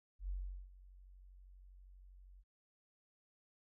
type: tone with ADSR envelope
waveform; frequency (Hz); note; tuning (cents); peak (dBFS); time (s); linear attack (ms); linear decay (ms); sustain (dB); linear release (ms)
sine; 46.25; F#1; 0; -37; 0.19-2.44; 98; 400; -19; 47
effects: none